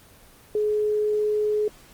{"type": "tone", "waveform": "sine", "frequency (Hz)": 422.8, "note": "G#4", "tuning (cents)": 31, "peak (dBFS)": -20, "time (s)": [0.55, 1.68], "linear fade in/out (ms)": 2, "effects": ["pink hiss -51 dBFS RMS until 1.93 s", "Opus 24 kbps"]}